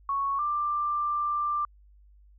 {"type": "tone pair in turn", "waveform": "sine", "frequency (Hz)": [1108.7, 1183.6], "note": ["C#6", "D6"], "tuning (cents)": [0, 13], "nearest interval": "minor second", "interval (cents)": 113, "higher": "second", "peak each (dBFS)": -25, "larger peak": "neither", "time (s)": [[0.09, 0.39], [0.39, 1.65]], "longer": "second", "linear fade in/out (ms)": 2, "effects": ["added 50 Hz sine -53 dBFS peak until 2.38 s"]}